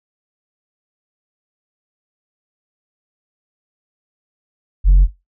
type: tone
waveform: sine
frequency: 45.49 Hz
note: F#1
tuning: 29 cents flat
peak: -3 dBFS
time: 4.84-5.08 s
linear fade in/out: 50 ms
effects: noise-tail reverb RT60 0.2 s tail -17 dB re dry + tanh soft clip ceiling -5 dBFS